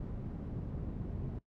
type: low-pass noise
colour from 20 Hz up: white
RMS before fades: -40 dBFS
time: 0-1.39 s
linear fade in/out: 5 ms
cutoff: 170 Hz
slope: 12 dB/octave
effects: noise-tail reverb RT60 0.1 s tail -18 dB re dry